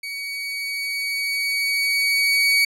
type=tone with level ramp; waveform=30% pulse; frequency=2253 Hz; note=C#7; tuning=28 cents sharp; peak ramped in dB=-26 to -12 dBFS; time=0.03-2.65 s; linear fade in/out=5 ms; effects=low-pass 12000 Hz 12 dB/octave